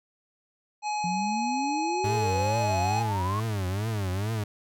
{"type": "harmonic tone", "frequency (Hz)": 842, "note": "G#5", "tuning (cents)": 24, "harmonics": [1, 3, 5, 7, 9], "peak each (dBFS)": [-27, -37, -41, -44, -46], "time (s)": [0.82, 3.04], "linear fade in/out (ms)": 50}
{"type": "exponential sweep", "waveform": "sine", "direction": "up", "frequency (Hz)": [172, 1108.7], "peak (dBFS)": -29, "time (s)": [1.04, 3.4], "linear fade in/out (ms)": 2}
{"type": "tone with vibrato", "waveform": "40% pulse", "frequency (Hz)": 101.4, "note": "G#2", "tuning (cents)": -41, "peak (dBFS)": -26, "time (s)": [2.04, 4.44], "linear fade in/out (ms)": 5, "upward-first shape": "triangle", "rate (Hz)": 2.3, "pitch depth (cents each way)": 220}
{"effects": []}